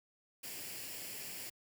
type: noise with comb filter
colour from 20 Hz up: white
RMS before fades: -45 dBFS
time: 0.43-1.5 s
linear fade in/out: 10 ms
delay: 0.4 ms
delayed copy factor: +0.55
effects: high-pass 80 Hz 12 dB/octave